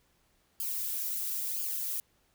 violet noise with flanger, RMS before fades -34 dBFS, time 0.6-2 s, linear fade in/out 0 ms, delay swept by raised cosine 0.51 to 3.61 ms, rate 0.99 Hz, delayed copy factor -0.75, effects pink hiss -70 dBFS RMS until 2.34 s

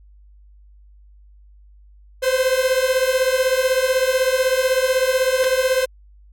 45% pulse beating tone pair, 510 / 526 Hz, C5 / C5, -44 / +9 cents, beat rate 16 Hz, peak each -19 dBFS, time 2.22-5.86 s, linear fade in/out 20 ms, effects added 50 Hz sine -45 dBFS peak until 6.32 s + AAC 64 kbps

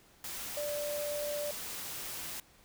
sine tone in noise, 587.3 Hz, D5, in tune, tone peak -34 dBFS, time 0.57-1.51 s, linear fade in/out 2 ms, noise white, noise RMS -41 dBFS, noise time 0.24-2.4 s, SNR +4 dB, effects pink hiss -62 dBFS RMS until 2.64 s

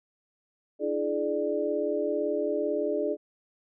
sine tone cluster, 299.7 / 337.6 / 422.8 / 593 Hz, D4 / E4 / G#4 / D5, +35 / +41 / +31 / +17 cents, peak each -33 / -34 / -29 / -30 dBFS, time 0.79-3.17 s, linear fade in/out 50 ms, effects none

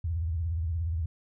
sine tone with vibrato, 82.4 Hz, E2, in tune, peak -27 dBFS, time 0.04-1.06 s, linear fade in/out 5 ms, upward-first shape triangle, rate 17 Hz, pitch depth 190 cents each way, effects none

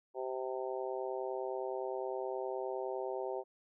harmonic tone, 129.7 Hz, C3, 15 cents flat, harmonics 3 / 4 / 5 / 6 / 7, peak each -39 / -41 / -43 / -45 / -46 dBFS, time 0.14-3.44 s, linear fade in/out 50 ms, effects none

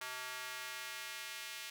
square tone with high-pass filter sweep, 127.3 Hz, C3, 47 cents flat, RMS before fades -45 dBFS, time 0.01-1.7 s, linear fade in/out 5 ms, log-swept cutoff 1300 to 2400 Hz, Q 1.1, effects none

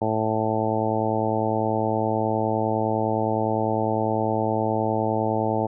harmonic tone, 109.8 Hz, A2, 3 cents flat, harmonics 1 / 2 / 3 / 4 / 5 / 6 / 7 / 8, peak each -29 / -29 / -29 / -29 / -29 / -29 / -29 / -29 dBFS, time 0.01-5.67 s, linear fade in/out 10 ms, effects none

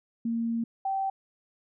sine tone pair in turn, 230.6 / 775.6 Hz, A#3 / G5, -19 / -19 cents, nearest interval octave + major sixth, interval 2100 cents, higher second, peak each -26 dBFS, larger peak neither, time 0.25-0.64 / 0.85-1.1 s, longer first, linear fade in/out 5 ms, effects none

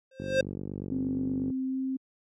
square tone with exponential growth, 528 Hz, C5, 16 cents sharp, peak -19 dBFS, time 0.11-0.41 s, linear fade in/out 5 ms, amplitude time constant 64 ms
click train, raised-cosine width 3 ms, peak -22 dBFS, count 64, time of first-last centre 0.2-1.502 s, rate 48.4 Hz
sine tone with pitch glide, 261.6 to 263.6 Hz, C4 to C4, 0 to +13 cents, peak -28 dBFS, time 0.91-1.97 s, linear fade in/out 10 ms, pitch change +13 cents, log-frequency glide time 1.66-1.78 s
effects high-pass 100 Hz 12 dB/octave + low-pass 5000 Hz 12 dB/octave

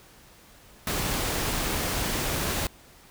pink noise, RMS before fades -28 dBFS, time 0.87-2.67 s, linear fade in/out 2 ms, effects pink hiss -53 dBFS RMS until 3.1 s

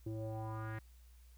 square tone with low-pass filter sweep, 110 Hz, A2, in tune, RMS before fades -42 dBFS, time 0.06-0.79 s, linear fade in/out 5 ms, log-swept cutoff 370 to 1900 Hz, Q 3.9, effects added 60 Hz sine -57 dBFS peak until 1.37 s + white hiss -71 dBFS RMS until 1.37 s

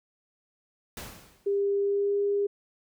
pink noise with exponential decay, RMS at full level -37 dBFS, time 0.97-1.62 s, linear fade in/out 2 ms, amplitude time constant 140 ms
sine tone with pitch glide, 400.4 to 404.4 Hz, G4 to G#4, +37 to -46 cents, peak -23 dBFS, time 1.46-2.47 s, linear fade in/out 10 ms, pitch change +17 cents, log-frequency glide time 1.8-2.18 s
effects none

